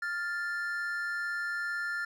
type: tone pair together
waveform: triangle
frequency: 1402.2 / 1760 Hz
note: F6 / A6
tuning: +7 / 0 cents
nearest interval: major third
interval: 393 cents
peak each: -32 / -33 dBFS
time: 0.02-2.05 s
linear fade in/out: 5 ms
effects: none